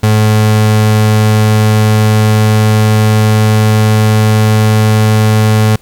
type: tone with pitch glide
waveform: 35% pulse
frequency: 107.7 to 108.32 Hz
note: A2 to A2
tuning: -37 to -27 cents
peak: -4 dBFS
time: 0.03-5.76 s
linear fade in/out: 5 ms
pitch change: +10 cents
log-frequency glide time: 1.01-5.15 s
effects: pink hiss -45 dBFS RMS until 5.81 s